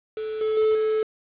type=tone with level steps; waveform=triangle; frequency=434.9 Hz; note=A4; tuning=20 cents flat; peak=-25 / -19 / -15 / -18 dBFS; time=0.17-1.03 s; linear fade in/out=2 ms; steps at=0.41 / 0.57 / 0.75 s; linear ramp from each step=2 ms; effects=resampled to 8000 Hz + 7-bit